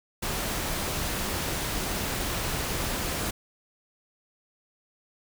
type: noise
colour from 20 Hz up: pink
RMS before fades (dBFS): -30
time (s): 0.22-3.31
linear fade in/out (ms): 10
effects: none